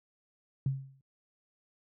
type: tone with exponential decay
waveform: sine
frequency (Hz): 135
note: C#3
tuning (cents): -45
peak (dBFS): -24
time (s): 0.66-1.01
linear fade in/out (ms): 2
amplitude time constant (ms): 75
effects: high-pass 60 Hz 12 dB/octave